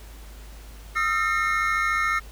triangle tone cluster, 1257 / 1351 / 1813 / 2151 Hz, D#6 / E6 / A#6 / C7, +17 / +42 / -49 / +47 cents, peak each -25 dBFS, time 0.95-2.2 s, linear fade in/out 20 ms, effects added 52 Hz sine -40 dBFS peak until 2.31 s + pink hiss -49 dBFS RMS until 2.31 s

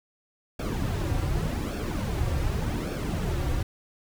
brown noise with flanger, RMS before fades -28 dBFS, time 0.59-3.63 s, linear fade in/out 5 ms, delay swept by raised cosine 1 to 4.8 ms, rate 0.86 Hz, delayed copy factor -0.65, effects none

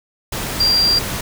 sine tone in noise, 4746 Hz, D8, 17 cents sharp, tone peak -12 dBFS, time 0.6-0.99 s, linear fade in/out 5 ms, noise pink, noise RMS -24 dBFS, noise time 0.32-1.21 s, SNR +9 dB, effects none

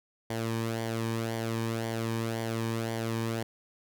sawtooth tone with flanger, 113.8 Hz, A#2, 41 cents flat, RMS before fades -32 dBFS, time 0.3-3.43 s, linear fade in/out 5 ms, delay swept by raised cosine 0.76 to 1.49 ms, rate 1.9 Hz, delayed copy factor -0.6, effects none

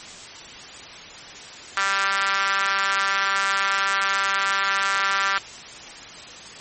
sawtooth tone with high-pass filter, 196 Hz, G3, in tune, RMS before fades -22 dBFS, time 1.77-5.38 s, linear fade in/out 0 ms, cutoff 1400 Hz, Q 3.1, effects white hiss -39 dBFS RMS until 6.6 s + MP3 32 kbps

